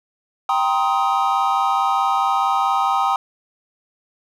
triangle chord, C minor seventh, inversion second, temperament just, 784.9 / 941.9 / 1046.5 / 1255.8 Hz, G5 / Bb5 / C6 / Eb6, +2 / +18 / 0 / +16 cents, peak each -18 / -21 / -22 / -19 dBFS, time 0.49-3.16 s, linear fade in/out 2 ms, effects none

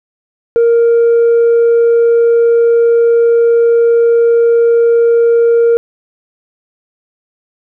triangle tone with tanh clipping, 466.2 Hz, A#4, in tune, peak -6 dBFS, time 0.56-5.77 s, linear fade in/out 0 ms, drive 6 dB, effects none

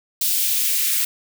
blue noise with high-pass filter sweep, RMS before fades -20 dBFS, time 0.21-1.05 s, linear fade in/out 5 ms, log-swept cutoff 3300 to 1800 Hz, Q 1.3, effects none

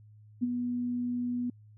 sine tone with ADSR envelope, 244.4 Hz, B3, 18 cents flat, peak -23 dBFS, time 0.41-1.5 s, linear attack 24 ms, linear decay 24 ms, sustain -6 dB, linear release 4 ms, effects added 106 Hz sine -52 dBFS peak until 1.77 s

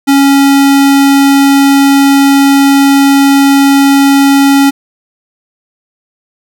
square tone, 277.2 Hz, C#4, in tune, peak -4 dBFS, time 0.07-4.71 s, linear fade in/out 20 ms, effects none

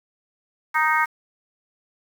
harmonic tone, 311.1 Hz, D#4, in tune, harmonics 3 / 4 / 5 / 6 / 7, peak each -22 / -23 / -24 / -25 / -25 dBFS, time 0.74-1.06 s, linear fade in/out 20 ms, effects 7-bit

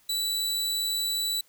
sawtooth tone, 3951 Hz, B7, in tune, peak -23 dBFS, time 0.09-1.41 s, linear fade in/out 5 ms, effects white hiss -62 dBFS RMS until 1.48 s

